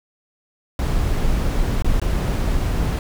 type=noise with dropouts; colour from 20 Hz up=brown; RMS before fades=-19 dBFS; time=0.79-2.99 s; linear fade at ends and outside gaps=1 ms; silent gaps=1.823-1.845 / 1.999-2.016 s; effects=none